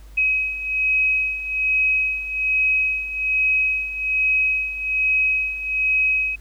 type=beating tone pair; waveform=sine; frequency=2540 / 2541.2 Hz; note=D#7 / D#7; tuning=+35 / +36 cents; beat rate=1.2 Hz; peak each=-24 / -19 dBFS; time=0.17-6.36 s; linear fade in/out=10 ms; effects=added 50 Hz sine -39 dBFS peak until 6.4 s + pink hiss -54 dBFS RMS until 6.4 s